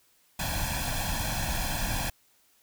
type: noise with comb filter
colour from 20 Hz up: pink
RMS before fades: -30 dBFS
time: 0.39-2.1 s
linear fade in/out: 5 ms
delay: 1.2 ms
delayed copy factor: +0.95
effects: white hiss -65 dBFS RMS until 2.62 s